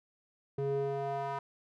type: tone with band-pass filter sweep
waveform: square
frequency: 138.59 Hz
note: C#3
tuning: in tune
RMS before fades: -34 dBFS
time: 0.58-1.39 s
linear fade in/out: 5 ms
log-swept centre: 330 to 980 Hz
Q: 2.7
effects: none